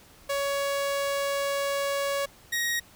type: tone pair in turn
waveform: sawtooth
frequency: 560 / 1883.6 Hz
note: C#5 / A#6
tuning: +18 / +18 cents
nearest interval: octave + major sixth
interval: 2100 cents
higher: second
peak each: -22 / -22 dBFS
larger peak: neither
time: 0.29-2.26 / 2.52-2.8 s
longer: first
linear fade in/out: 10 ms
effects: pink hiss -54 dBFS RMS until 2.95 s